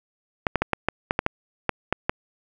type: clicks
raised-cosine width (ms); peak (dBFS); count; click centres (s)
0.5; -5; 11; 0.468 / 0.557 / 0.62 / 0.733 / 0.886 / 1.109 / 1.191 / 1.264 / 1.693 / 1.926 / 2.095
effects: none